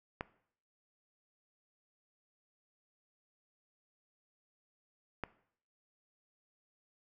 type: clicks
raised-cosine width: 0.5 ms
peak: -21 dBFS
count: 2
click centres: 0.209 / 5.237 s
effects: noise-tail reverb RT60 0.6 s tail -18 dB re dry